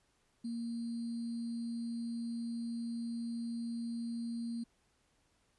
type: tone with sample-and-hold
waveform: sine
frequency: 233.1 Hz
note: A#3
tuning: in tune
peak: -36 dBFS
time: 0.44-4.64 s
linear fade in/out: 10 ms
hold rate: 4410 Hz
effects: pink hiss -74 dBFS RMS until 5.58 s + resampled to 24000 Hz